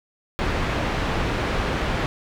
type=low-pass noise; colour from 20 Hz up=pink; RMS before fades=-24 dBFS; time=0.39-2.06 s; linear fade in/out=0 ms; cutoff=2700 Hz; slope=12 dB/octave; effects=none